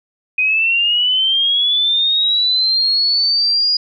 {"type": "linear sweep", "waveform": "sine", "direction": "up", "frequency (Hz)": [2489, 4899], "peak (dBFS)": -12, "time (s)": [0.38, 3.77], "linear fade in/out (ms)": 5, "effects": []}